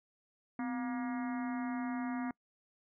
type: harmonic tone with a mistuned harmonic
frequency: 237.7 Hz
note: A#3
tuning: 34 cents sharp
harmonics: 1 / 3 / 4 / 5 / 6 / 7 / 8 / 9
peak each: -35 / -45 / -47 / -49 / -51 / -52 / -53 / -54 dBFS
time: 0.59-2.31 s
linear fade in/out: 2 ms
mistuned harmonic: 1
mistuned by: +110 cents
effects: noise-tail reverb RT60 0.1 s tail -26 dB re dry